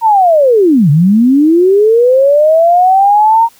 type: linear two-way sweep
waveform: sine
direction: down then up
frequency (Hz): 932.3 to 137.7 to 932.3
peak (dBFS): -4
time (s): 0.01-3.49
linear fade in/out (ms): 50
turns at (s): 0.9
effects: white hiss -45 dBFS RMS until 3.59 s